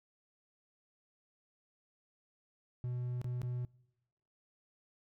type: tone with dropouts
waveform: triangle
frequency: 123.47 Hz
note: B2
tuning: in tune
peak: -33 dBFS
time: 2.84-3.65 s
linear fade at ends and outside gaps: 0 ms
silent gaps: 3.215-3.244 / 3.417-3.431 s
effects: noise-tail reverb RT60 1.0 s tail -25 dB re dry